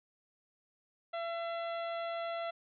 harmonic tone, 674 Hz, E5, 38 cents sharp, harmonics 1 / 2 / 3 / 4 / 5 / 6, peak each -36 / -43 / -48 / -52 / -51 / -57 dBFS, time 1.13-2.51 s, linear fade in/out 10 ms, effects none

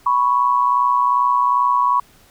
sine tone pair together, 986.2 / 1108.7 Hz, B5 / C#6, -3 / 0 cents, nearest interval major second, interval 203 cents, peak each -16 / -16 dBFS, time 0.06-2 s, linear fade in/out 5 ms, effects pink hiss -51 dBFS RMS until 2.3 s

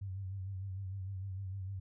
sine tone with vibrato, 95.9 Hz, G2, 37 cents flat, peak -38 dBFS, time 0.01-1.8 s, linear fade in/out 10 ms, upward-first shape sine, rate 6.6 Hz, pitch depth 58 cents each way, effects none

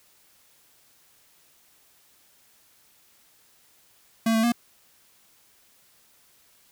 square tone with pitch steps, 225.8 / 223 / 237 Hz, A3 / A3 / A#3, +45 / +23 / +29 cents, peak -20 dBFS, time 4.26-4.521 s, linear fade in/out 5 ms, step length 87 ms, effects white hiss -60 dBFS RMS until 6.71 s

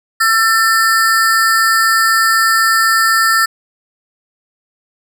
square ring-modulated tone, 1566 Hz, G6, 2 cents flat, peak -7 dBFS, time 0.2-3.46 s, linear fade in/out 10 ms, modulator 222 Hz, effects none

